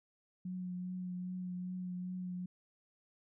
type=tone with vibrato; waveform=sine; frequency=181.6 Hz; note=F#3; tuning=32 cents flat; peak=-38 dBFS; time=0.45-2.46 s; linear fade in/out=5 ms; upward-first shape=triangle; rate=2.5 Hz; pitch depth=21 cents each way; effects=none